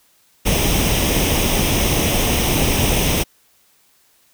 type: noise with comb filter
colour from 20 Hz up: pink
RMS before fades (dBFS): -17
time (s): 0.45-3.24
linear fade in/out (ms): 20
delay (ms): 0.34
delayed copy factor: +0.6
effects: white hiss -57 dBFS RMS until 4.33 s